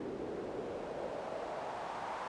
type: noise with band-pass filter sweep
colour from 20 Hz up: pink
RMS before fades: -41 dBFS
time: 0-2.28 s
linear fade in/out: 5 ms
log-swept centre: 350 to 940 Hz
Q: 2.4
effects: resampled to 22050 Hz